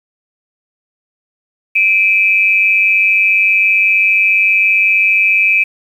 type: tone pair together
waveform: sine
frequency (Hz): 2359 / 2554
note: D7 / D#7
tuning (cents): +7 / +45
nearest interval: minor second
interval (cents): 138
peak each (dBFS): -11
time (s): 1.75-5.64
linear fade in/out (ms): 10
effects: 7-bit